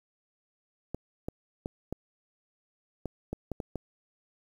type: clicks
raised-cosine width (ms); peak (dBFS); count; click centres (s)
2; -20; 9; 0.946 / 1.285 / 1.659 / 1.926 / 3.057 / 3.33 / 3.517 / 3.602 / 3.757
effects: 9-bit